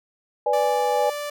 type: chord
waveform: sine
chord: G# diminished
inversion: first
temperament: equal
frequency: 493.9 / 587.3 / 830.6 Hz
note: B4 / D5 / G#5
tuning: 0 / 0 / 0 cents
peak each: -23 / -23 / -22 dBFS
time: 0.46-1.1 s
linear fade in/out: 5 ms
type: tone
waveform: sawtooth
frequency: 586 Hz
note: D5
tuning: 4 cents flat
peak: -24 dBFS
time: 0.53-1.3 s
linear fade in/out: 5 ms
effects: none